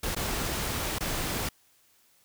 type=noise with dropouts; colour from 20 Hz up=pink; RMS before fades=-31 dBFS; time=0.03-1.49 s; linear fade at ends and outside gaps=5 ms; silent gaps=0.15-0.163 / 0.986-1.006 s; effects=white hiss -64 dBFS RMS until 2.24 s